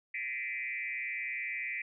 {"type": "tone with frequency modulation", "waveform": "sine", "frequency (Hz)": 2184, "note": "C#7", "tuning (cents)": -26, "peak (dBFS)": -34, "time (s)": [0.14, 1.82], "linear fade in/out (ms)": 5, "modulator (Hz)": 129, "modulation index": 2.2, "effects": []}